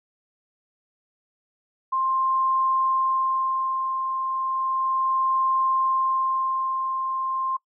sine tone with tremolo, 1054 Hz, C6, 12 cents sharp, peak -19 dBFS, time 1.92-7.57 s, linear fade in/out 10 ms, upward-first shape sine, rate 0.34 Hz, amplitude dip 45%, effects noise-tail reverb RT60 0.1 s tail -21 dB re dry

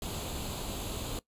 pink noise with comb filter, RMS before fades -37 dBFS, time 0.02-1.19 s, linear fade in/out 2 ms, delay 0.27 ms, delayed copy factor +0.65, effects noise-tail reverb RT60 0.1 s tail -19 dB re dry + resampled to 32000 Hz

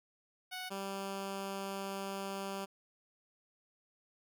10% pulse tone pair in turn, 739 / 195.62 Hz, F#5 / G3, -2 / -3 cents, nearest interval octave + major seventh, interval 2301 cents, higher first, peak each -32 / -30 dBFS, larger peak second, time 0.51-0.7 / 0.7-2.66 s, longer second, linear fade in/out 20 ms, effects none

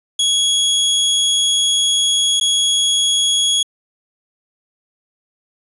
sawtooth tone with dropouts, 3335 Hz, G#7, 7 cents sharp, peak -10 dBFS, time 0.19-3.63 s, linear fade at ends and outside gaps 5 ms, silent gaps 2.4-2.41 s, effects resampled to 24000 Hz

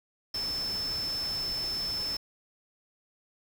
sine tone in noise, 5274 Hz, E8, in tune, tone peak -30 dBFS, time 0.34-2.17 s, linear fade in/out 5 ms, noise pink, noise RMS -42 dBFS, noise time 0.34-2.17 s, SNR +9 dB, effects none

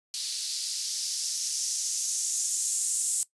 violet noise with band-pass filter sweep, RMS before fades -30 dBFS, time 0.14-3.23 s, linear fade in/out 0 ms, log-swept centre 4300 to 7800 Hz, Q 2.7, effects noise-tail reverb RT60 0.1 s tail -18 dB re dry + resampled to 24000 Hz

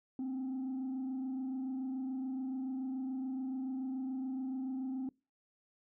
sine tone with frequency modulation, 261.6 Hz, C4, in tune, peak -33 dBFS, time 0.19-5.09 s, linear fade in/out 2 ms, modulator 27 Hz, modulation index 0.35, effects noise-tail reverb RT60 0.3 s tail -26 dB re dry + tanh soft clip ceiling -34 dBFS

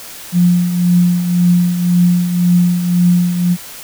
sine tone with tremolo, 176.4 Hz, F3, 18 cents sharp, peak -6 dBFS, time 0.32-3.57 s, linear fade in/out 50 ms, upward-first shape triangle, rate 1.9 Hz, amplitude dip 65%, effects white hiss -32 dBFS RMS until 3.83 s

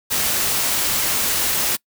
white noise, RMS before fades -20 dBFS, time 0.1-1.77 s, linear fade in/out 20 ms, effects noise-tail reverb RT60 0.1 s tail -25 dB re dry

